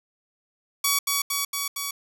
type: tone with echo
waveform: 5% pulse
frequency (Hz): 1131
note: C#6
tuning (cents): +34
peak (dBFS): -8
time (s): 0.84-0.99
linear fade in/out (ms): 5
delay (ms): 230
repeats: 4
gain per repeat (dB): -2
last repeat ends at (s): 1.91
effects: none